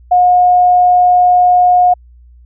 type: tone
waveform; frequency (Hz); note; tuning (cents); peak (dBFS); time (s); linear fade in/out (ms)
sine; 720; F#5; -47; -5; 0.11-1.94; 10
effects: added 60 Hz sine -38 dBFS peak until 2.45 s